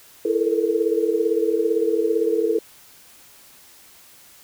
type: tone cluster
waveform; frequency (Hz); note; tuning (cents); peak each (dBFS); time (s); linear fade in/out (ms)
sine; 332.8 / 433.1 / 450.8 / 468.6; E4 / A4 / A4 / A#4; +17 / -27 / +42 / +9; -24 / -21 / -27 / -23; 0.25-2.59; 5
effects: white hiss -49 dBFS RMS until 4.43 s